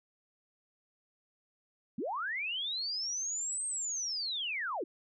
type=linear two-way sweep; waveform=sine; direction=up then down; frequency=178.5 to 8450 to 279.8 Hz; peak=-33 dBFS; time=1.98-4.84 s; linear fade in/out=5 ms; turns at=3.66 s; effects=none